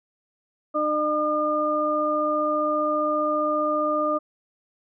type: harmonic tone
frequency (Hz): 302.5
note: D#4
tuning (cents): -49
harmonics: 1 / 2 / 4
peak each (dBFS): -28 / -24 / -24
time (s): 0.74-4.19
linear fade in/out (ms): 20
effects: none